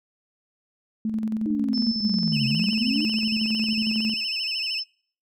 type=tone with tremolo; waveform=sine; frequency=218.9 Hz; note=A3; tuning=9 cents flat; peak=-22 dBFS; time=1.05-4.14 s; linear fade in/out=2 ms; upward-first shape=square; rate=11 Hz; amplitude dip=45%
type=linear two-way sweep; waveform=sine; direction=down then up; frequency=310 to 130.81 to 310 Hz; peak=-24 dBFS; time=1.46-3.05 s; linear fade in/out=2 ms; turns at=2.47 s
type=tone; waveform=sine; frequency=5274 Hz; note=E8; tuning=in tune; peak=-27 dBFS; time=1.73-4.84 s; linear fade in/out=20 ms
type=tone with vibrato; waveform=triangle; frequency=2781 Hz; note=F7; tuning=8 cents flat; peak=-28 dBFS; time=2.32-4.81 s; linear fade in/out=20 ms; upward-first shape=sine; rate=13 Hz; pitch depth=160 cents each way
effects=noise-tail reverb RT60 0.5 s tail -24 dB re dry

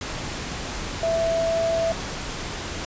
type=tone in noise; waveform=sine; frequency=661 Hz; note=E5; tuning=5 cents sharp; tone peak=-20 dBFS; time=1.03-1.92 s; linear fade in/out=2 ms; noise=pink; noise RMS=-31 dBFS; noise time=0.01-2.85 s; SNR=+8 dB; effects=resampled to 16000 Hz

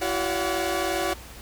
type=tone cluster; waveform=sawtooth; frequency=337.4 / 380.4 / 569 / 728 Hz; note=E4 / F#4 / C#5 / F#5; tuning=+40 / +48 / +45 / -28 cents; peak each=-26 dBFS; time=0.01-1.14 s; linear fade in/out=10 ms; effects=added 60 Hz sine -43 dBFS peak until 1.41 s + pink hiss -44 dBFS RMS until 1.41 s

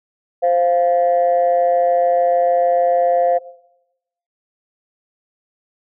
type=tone pair together; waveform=sine; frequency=523.3 / 696.3 Hz; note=C5 / F5; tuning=0 / -5 cents; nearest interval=perfect fourth; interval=495 cents; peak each=-14 dBFS; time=0.42-3.39 s; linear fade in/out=20 ms; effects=noise-tail reverb RT60 0.9 s tail -19 dB re dry + tanh soft clip ceiling -7 dBFS

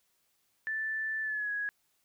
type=tone with pitch glide; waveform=sine; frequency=1760 to 1666 Hz; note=A6 to G#6; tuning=0 to +5 cents; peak=-31 dBFS; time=0.67-1.69 s; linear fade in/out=0 ms; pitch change=-95 cents; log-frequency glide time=1.22-1.51 s; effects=white hiss -74 dBFS RMS until 2.04 s

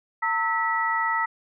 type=tone cluster; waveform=sine; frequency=908 / 1303 / 1947 Hz; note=A#5 / E6 / B6; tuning=-46 / -20 / -25 cents; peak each=-26 dBFS; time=0.22-1.26 s; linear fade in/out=10 ms; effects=none

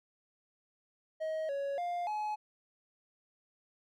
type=tone with pitch steps; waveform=triangle; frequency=632 / 558 / 702 / 848 Hz; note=D#5 / C#5 / F5 / G#5; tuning=+27 / +11 / +9 / +36 cents; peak=-31 dBFS; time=1.2-2.36 s; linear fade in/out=20 ms; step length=290 ms; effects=none

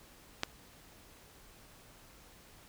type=click; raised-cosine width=0.2 ms; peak=-13 dBFS; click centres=0.434 s; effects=pink hiss -58 dBFS RMS until 2.68 s

